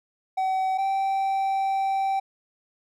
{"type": "tone pair in turn", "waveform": "triangle", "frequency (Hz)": [759, 777.2], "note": ["F#5", "G5"], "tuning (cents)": [44, -15], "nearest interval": "unison", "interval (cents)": 41, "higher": "second", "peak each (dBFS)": [-20, -20], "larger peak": "neither", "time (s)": [[0.37, 0.78], [0.78, 2.2]], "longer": "second", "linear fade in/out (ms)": 10, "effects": []}